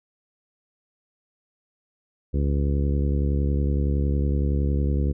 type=harmonic tone; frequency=70.8 Hz; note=C#2; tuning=37 cents sharp; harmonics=1 / 2 / 3 / 4 / 5 / 6 / 7; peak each=-21 / -27 / -31 / -33 / -35 / -37 / -38 dBFS; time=2.33-5.13 s; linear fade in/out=20 ms; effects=none